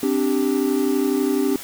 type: chord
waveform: triangle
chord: C suspended second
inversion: none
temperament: equal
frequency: 261.6 / 293.7 / 392 Hz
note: C4 / D4 / G4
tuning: 0 / 0 / 0 cents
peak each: -20 dBFS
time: 0.03-1.56 s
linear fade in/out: 2 ms
effects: white hiss -36 dBFS RMS until 1.63 s